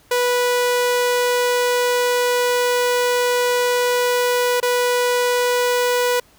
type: tone with dropouts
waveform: sawtooth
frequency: 490.9 Hz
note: B4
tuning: 10 cents flat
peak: -12 dBFS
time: 0.11-6.2 s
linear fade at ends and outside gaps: 5 ms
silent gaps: 4.602-4.627 s
effects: pink hiss -53 dBFS RMS until 6.38 s